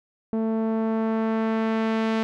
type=tone with low-pass filter sweep; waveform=sawtooth; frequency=222.3 Hz; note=A3; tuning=18 cents sharp; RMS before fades=-24 dBFS; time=0.33-2.23 s; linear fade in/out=0 ms; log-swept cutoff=590 to 3500 Hz; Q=0.75; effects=none